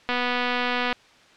click train, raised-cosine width 0.3 ms, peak -9 dBFS, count 207, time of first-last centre 0.09-0.927 s, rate 246 Hz, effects white hiss -53 dBFS RMS until 1.36 s + low-pass 4000 Hz 12 dB/octave

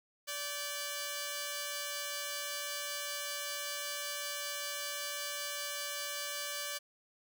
5% pulse tone pair together, 580 / 1548.4 Hz, D5 / G6, -22 / -22 cents, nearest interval octave + perfect fourth, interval 1700 cents, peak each -27 / -31 dBFS, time 0.27-6.79 s, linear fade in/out 20 ms, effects none

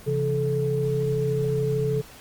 sine tone cluster, 134.9 / 168.3 / 434 Hz, C#3 / E3 / A4, -47 / +36 / -24 cents, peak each -25 / -31 / -24 dBFS, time 0.06-2.02 s, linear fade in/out 20 ms, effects pink hiss -46 dBFS RMS until 2.2 s + Opus 24 kbps

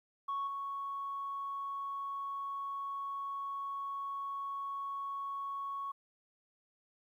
sine tone with level steps, 1108.7 Hz, C#6, in tune, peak -32 / -36 dBFS, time 0.28-5.92 s, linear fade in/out 10 ms, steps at 0.47 s, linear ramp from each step 5 ms, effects tanh soft clip ceiling -31 dBFS + 12-bit

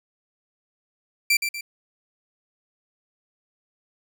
sawtooth tone with echo, 2349 Hz, D7, in tune, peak -13 dBFS, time 1.3-1.37 s, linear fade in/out 5 ms, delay 120 ms, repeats 2, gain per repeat -7 dB, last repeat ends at 1.61 s, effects none

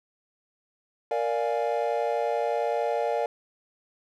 triangle chord, Bb dominant seventh, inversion none, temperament equal, 466.2 / 587.3 / 698.5 / 830.6 Hz, Bb4 / D5 / F5 / Ab5, 0 / 0 / 0 / 0 cents, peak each -27 / -27 / -28 / -30 dBFS, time 1.11-3.26 s, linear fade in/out 2 ms, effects none

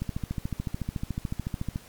click train, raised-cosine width 5 ms, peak -17 dBFS, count 25, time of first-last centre 0.02-1.759 s, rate 13.8 Hz, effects pink hiss -51 dBFS RMS until 1.88 s + MP3 96 kbps

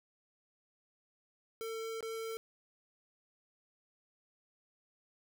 square tone with dropouts, 449.3 Hz, A4, 36 cents sharp, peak -39 dBFS, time 1.61-2.37 s, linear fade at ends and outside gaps 0 ms, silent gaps 2.007-2.027 s, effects none

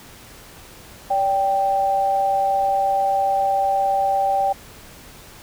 sine tone pair together, 574.4 / 784 Hz, D5 / G5, -39 / 0 cents, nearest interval perfect fourth, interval 539 cents, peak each -24 / -17 dBFS, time 1.1-4.53 s, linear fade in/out 10 ms, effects pink hiss -43 dBFS RMS until 5.42 s

